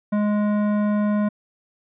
sine tone with hard clipping, 208.4 Hz, G#3, 6 cents sharp, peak -20 dBFS, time 0.12-1.29 s, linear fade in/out 10 ms, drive 13 dB, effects resampled to 8000 Hz

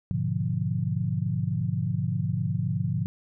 sine chord, G# diminished seventh, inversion none, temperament equal, 103.83 / 123.47 / 146.83 / 174.61 Hz, G#2 / B2 / D3 / F3, 0 / 0 / 0 / 0 cents, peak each -30 dBFS, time 0.11-3.06 s, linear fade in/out 0 ms, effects none

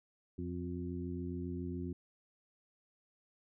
harmonic tone with a mistuned harmonic, 87.31 Hz, F2, in tune, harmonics 1 / 2 / 3 / 4, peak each -42 / -43 / -42 / -45 dBFS, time 0.38-1.93 s, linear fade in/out 5 ms, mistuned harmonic 4, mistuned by +27 cents, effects none

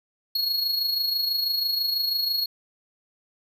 square tone with amplitude modulation, 4321 Hz, C#8, 45 cents flat, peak -21 dBFS, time 0.35-2.46 s, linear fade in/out 5 ms, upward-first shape sine, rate 26.1 Hz, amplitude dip 50%, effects none

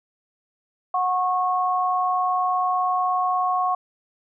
sine tone pair together, 732.5 / 1096 Hz, F#5 / C#6, -18 / -20 cents, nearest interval perfect fifth, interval 698 cents, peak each -22 dBFS, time 0.94-3.75 s, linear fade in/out 5 ms, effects none

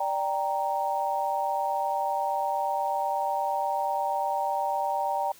sine chord, G minor, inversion second, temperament equal, 587.3 / 784 / 932.3 Hz, D5 / G5 / Bb5, 0 / 0 / 0 cents, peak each -32 / -28 / -29 dBFS, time 0-5.32 s, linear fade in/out 5 ms, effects white hiss -53 dBFS RMS until 5.39 s

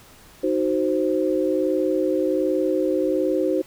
sine chord, C diminished, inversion first, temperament equal with one note detuned, 311.1 / 372.4 / 523.3 Hz, Eb4 / Gb4 / C5, 0 / +11 / 0 cents, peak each -23 dBFS, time 0.43-3.62 s, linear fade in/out 10 ms, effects pink hiss -49 dBFS RMS until 3.66 s

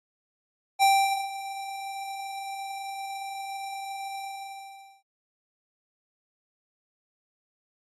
square tone with ADSR envelope, 784 Hz, G5, in tune, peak -17 dBFS, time 0.79-5.03 s, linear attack 37 ms, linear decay 440 ms, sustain -18 dB, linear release 850 ms, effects AAC 32 kbps

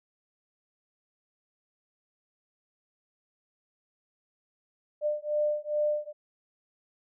sine beating tone pair, 597 / 599.4 Hz, D5 / D5, +28 / +35 cents, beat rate 2.4 Hz, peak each -29 dBFS, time 5.01-6.13 s, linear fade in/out 50 ms, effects none

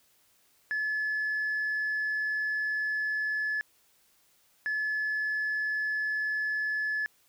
sine tone pair in turn, 1719 / 1719 Hz, A6 / A6, -41 / -41 cents, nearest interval unison, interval 0 cents, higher neither, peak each -26 dBFS, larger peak neither, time 0.71-3.61 / 4.66-7.06 s, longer first, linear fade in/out 0 ms, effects tanh soft clip ceiling -25 dBFS + white hiss -66 dBFS RMS until 7.28 s

